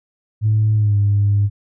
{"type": "tone with pitch glide", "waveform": "sine", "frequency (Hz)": [107.8, 101.75], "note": ["A2", "G#2"], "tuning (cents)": [-35, -35], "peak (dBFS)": -11, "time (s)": [0.41, 1.5], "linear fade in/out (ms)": 50, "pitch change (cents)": -100, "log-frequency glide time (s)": [0.75, 0.97], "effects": ["tanh soft clip ceiling -8 dBFS"]}